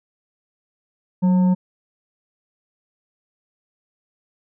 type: tone with frequency modulation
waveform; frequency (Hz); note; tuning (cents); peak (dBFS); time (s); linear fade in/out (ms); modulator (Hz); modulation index
sine; 184.7; F#3; -3; -13; 1.22-1.55; 20; 721; 0.24
effects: none